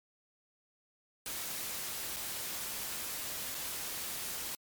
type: noise with dropouts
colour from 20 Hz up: white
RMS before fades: -39 dBFS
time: 1.26-4.55 s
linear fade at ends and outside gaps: 1 ms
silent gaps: 2.163-2.167 / 3.546-3.55 s
effects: MP3 96 kbps